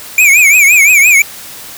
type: tone with vibrato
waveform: square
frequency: 2349 Hz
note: D7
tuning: in tune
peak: -4 dBFS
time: 0.18-1.22 s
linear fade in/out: 2 ms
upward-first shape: triangle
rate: 5.8 Hz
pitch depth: 160 cents each way
effects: white hiss -29 dBFS RMS until 1.77 s